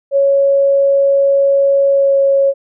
sine tone with pitch glide, 554.4 to 550.3 Hz, C#5 to C#5, 0 to -13 cents, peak -8 dBFS, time 0.11-2.54 s, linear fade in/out 50 ms, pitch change -13 cents, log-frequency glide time 1.9-2.18 s, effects none

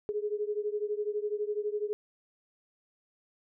sine beating tone pair, 414 / 426 Hz, G#4 / G#4, -5 / +44 cents, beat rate 12 Hz, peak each -32 / -34 dBFS, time 0.09-1.93 s, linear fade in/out 0 ms, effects none

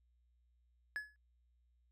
triangle tone with exponential decay, 1700 Hz, G#6, 40 cents sharp, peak -33 dBFS, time 0.96-1.16 s, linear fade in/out 0 ms, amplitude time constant 43 ms, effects added 60 Hz sine -70 dBFS peak until 1.91 s

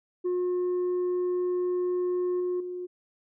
sine tone with level steps, 359.6 Hz, F#4, 49 cents flat, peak -22 / -24 / -32 dBFS, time 0.24-2.87 s, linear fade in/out 20 ms, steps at 2.4 / 2.6 s, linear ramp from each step 5 ms, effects tanh soft clip ceiling -24 dBFS

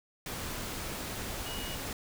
sine tone in noise, 2897 Hz, F#7, 37 cents flat, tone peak -42 dBFS, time 1.46-1.75 s, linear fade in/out 2 ms, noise pink, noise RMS -38 dBFS, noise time 0.26-1.93 s, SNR -7 dB, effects none

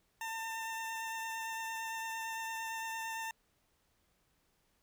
20% pulse tone with vibrato, 900 Hz, A5, 39 cents sharp, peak -33 dBFS, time 0.21-3.31 s, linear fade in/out 2 ms, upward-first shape sine, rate 8.8 Hz, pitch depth 12 cents each way, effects pink hiss -75 dBFS RMS until 4.82 s

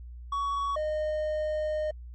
triangle tone pair in turn, 1123 / 613.7 Hz, C#6 / D#5, +22 / -24 cents, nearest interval minor seventh, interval 1046 cents, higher first, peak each -25 dBFS, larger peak neither, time 0.32-0.76 / 0.76-1.91 s, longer second, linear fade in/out 5 ms, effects added 60 Hz sine -40 dBFS peak until 2.14 s + MP3 32 kbps

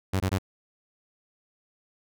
sawtooth tone bursts, 95.1 Hz, F#2, 48 cents sharp, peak -19 dBFS, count 3, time 0.13-0.385 s, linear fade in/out 10 ms, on 71 ms, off 21 ms, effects none

